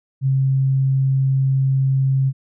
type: tone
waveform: sine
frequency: 134.2 Hz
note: C3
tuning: 44 cents sharp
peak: -14 dBFS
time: 0.21-2.33 s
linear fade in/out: 50 ms
effects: none